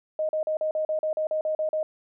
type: tone bursts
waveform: sine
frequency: 622.3 Hz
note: D#5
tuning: in tune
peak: -23 dBFS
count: 12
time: 0.19-1.83 s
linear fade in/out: 2 ms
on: 100 ms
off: 40 ms
effects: none